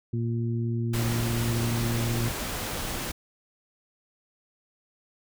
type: harmonic tone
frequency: 116.54 Hz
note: A#2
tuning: in tune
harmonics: 1 / 2 / 3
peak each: -26 / -32 / -36 dBFS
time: 0.13-2.29 s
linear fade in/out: 5 ms
type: noise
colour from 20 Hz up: pink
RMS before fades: -32 dBFS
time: 0.93-3.12 s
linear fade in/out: 10 ms
effects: none